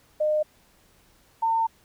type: tone pair in turn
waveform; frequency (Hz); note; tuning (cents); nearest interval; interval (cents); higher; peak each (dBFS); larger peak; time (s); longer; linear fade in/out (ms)
sine; 610 / 905.3; D#5 / A5; -34 / +49; perfect fifth; 683; second; -20; neither; 0.2-0.43 / 1.42-1.67; second; 10
effects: pink hiss -60 dBFS RMS until 1.84 s